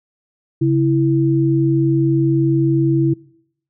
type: tone pair together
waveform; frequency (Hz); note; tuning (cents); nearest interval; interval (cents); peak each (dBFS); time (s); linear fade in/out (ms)
sine; 137.66 / 329.6; C#3 / E4; -12 / 0; octave + minor third; 1512; -15; 0.61-3.14; 10
effects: noise-tail reverb RT60 0.7 s tail -23 dB re dry